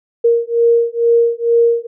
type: beating tone pair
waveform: sine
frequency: 466.2 / 468.4 Hz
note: A#4 / A#4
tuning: 0 / +8 cents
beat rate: 2.2 Hz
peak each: -13 dBFS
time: 0.24-1.87 s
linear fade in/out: 10 ms
effects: none